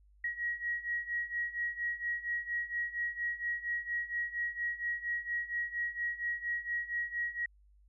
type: beating tone pair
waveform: sine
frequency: 1900 / 1904.3 Hz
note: A#6 / A#6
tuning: +33 / +36 cents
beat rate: 4.3 Hz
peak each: -38 / -35 dBFS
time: 0.24-7.46 s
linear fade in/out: 5 ms
effects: added 50 Hz sine -60 dBFS peak until 7.88 s